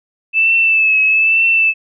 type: tone with vibrato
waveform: sine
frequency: 2628 Hz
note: E7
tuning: 6 cents flat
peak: -9 dBFS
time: 0.33-1.74 s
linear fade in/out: 50 ms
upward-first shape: triangle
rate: 1.1 Hz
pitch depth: 45 cents each way
effects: none